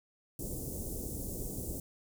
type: band-stop noise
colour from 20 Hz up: pink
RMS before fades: -39 dBFS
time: 0.39-1.8 s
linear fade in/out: 2 ms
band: 500 to 7500 Hz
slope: 24 dB/octave
effects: none